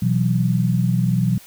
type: chord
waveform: sine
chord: B suspended fourth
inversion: none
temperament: just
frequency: 123.47 / 164.63 / 185.21 Hz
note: B2 / E3 / F#3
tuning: 0 / -2 / +2 cents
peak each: -19 / -21 / -20 dBFS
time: 0.02-1.38 s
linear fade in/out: 5 ms
effects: white hiss -45 dBFS RMS until 1.46 s